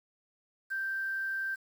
sine tone with quantisation, 1568 Hz, G6, in tune, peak -31 dBFS, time 0.7-1.56 s, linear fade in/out 20 ms, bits 9, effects none

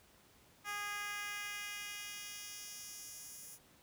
10% pulse tone with high-pass filter sweep, 411.1 Hz, G#4, 18 cents flat, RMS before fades -45 dBFS, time 0.64-3.59 s, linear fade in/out 50 ms, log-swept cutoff 1100 to 8800 Hz, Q 1.1, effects pink hiss -65 dBFS RMS until 3.82 s + high-pass 60 Hz 12 dB/octave

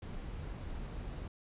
brown noise, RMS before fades -42 dBFS, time 0.02-1.28 s, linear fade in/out 5 ms, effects resampled to 8000 Hz

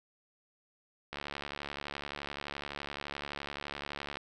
click train, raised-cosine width 0.3 ms, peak -22 dBFS, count 219, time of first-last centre 1.13-4.17 s, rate 71.7 Hz, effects none

